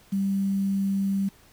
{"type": "tone with quantisation", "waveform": "sine", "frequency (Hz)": 196, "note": "G3", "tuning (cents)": 0, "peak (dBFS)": -22, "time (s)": [0.12, 1.29], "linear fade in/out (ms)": 10, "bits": 8, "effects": ["pink hiss -56 dBFS RMS until 1.52 s"]}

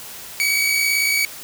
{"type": "tone pair together", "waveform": "sawtooth", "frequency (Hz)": [2217, 2275], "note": ["C#7", "C#7"], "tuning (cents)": [0, 44], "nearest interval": "unison", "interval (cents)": 44, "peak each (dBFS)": [-21, -14], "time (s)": [0.4, 1.25], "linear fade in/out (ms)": 0, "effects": ["white hiss -36 dBFS RMS until 1.43 s"]}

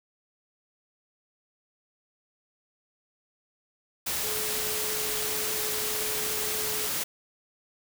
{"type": "tone in noise", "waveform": "sine", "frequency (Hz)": 428.7, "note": "A4", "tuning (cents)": -45, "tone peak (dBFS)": -37, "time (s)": [4.23, 6.87], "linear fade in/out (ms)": 10, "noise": "white", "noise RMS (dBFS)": -30, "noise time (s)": [4.06, 7.04], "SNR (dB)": -10, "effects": []}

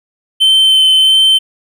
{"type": "tone with vibrato", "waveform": "triangle", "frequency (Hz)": 3082, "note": "G7", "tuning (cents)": -30, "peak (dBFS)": -4, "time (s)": [0.4, 1.39], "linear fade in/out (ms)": 20, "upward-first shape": "sine", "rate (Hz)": 1.5, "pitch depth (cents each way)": 10, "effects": []}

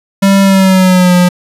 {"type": "tone with pitch glide", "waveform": "square", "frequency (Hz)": [196, 178.7], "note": ["G3", "F3"], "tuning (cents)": [0, 40], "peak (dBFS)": -5, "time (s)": [0.22, 1.29], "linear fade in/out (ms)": 10, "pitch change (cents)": -160, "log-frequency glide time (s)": [0.42, 1.14], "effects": ["resampled to 32000 Hz"]}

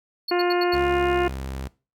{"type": "tone bursts", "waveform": "triangle", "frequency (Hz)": 4378, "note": "C#8", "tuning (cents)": -22, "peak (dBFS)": -25, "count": 5, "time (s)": [0.28, 0.748], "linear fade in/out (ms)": 5, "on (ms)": 28, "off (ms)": 82}
{"type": "harmonic tone", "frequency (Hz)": 353.5, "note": "F4", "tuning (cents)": 21, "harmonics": [1, 2, 3, 4, 5, 6, 7, 8], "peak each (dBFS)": [-20, -26, -30, -32, -34, -36, -37, -38], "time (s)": [0.31, 1.28], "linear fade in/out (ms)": 5}
{"type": "tone with pitch glide", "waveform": "sawtooth", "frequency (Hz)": [69.3, 66.59], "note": ["C#2", "C2"], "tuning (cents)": [0, 31], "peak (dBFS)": -26, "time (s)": [0.73, 1.68], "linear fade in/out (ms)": 10, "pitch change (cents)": -69, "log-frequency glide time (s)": [0.91, 1.2]}
{"effects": ["noise-tail reverb RT60 0.3 s tail -20 dB re dry"]}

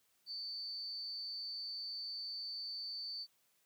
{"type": "tone with amplitude modulation", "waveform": "sine", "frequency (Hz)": 4554, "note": "C#8", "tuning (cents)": 46, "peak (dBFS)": -38, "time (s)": [0.26, 3.27], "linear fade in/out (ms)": 50, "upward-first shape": "sine", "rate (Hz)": 290, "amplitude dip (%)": 60, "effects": ["white hiss -75 dBFS RMS until 3.65 s", "high-pass 80 Hz 12 dB/octave"]}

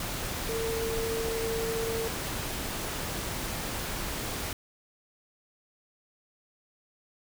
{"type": "tone in noise", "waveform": "sine", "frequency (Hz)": 452.8, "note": "A4", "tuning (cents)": 50, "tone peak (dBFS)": -30, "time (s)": [0.49, 2.08], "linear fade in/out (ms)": 2, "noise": "pink", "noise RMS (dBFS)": -34, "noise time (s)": [0, 4.53], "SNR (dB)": 1, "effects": []}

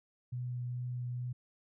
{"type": "tone with vibrato", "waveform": "sine", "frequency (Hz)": 123.47, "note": "B2", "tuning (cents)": 0, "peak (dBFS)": -35, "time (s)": [0.32, 1.33], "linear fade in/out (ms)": 10, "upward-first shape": "triangle", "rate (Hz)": 2.3, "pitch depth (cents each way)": 11, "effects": []}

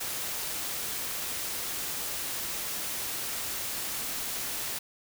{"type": "noise", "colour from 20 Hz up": "white", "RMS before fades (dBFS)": -34, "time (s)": [0, 4.79], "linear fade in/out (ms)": 10, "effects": []}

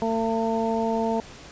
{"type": "harmonic tone", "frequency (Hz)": 225.6, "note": "A3", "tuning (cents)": 44, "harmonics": [1, 2, 3, 4], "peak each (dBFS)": [-26, -27, -28, -29], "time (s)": [0.02, 1.2], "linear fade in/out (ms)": 0, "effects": ["pink hiss -44 dBFS RMS until 1.51 s", "resampled to 16000 Hz"]}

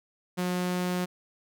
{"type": "tone", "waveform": "sawtooth", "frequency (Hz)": 180.1, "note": "F#3", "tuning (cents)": -46, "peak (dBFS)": -23, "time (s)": [0.37, 1.06], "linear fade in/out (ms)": 20, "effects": []}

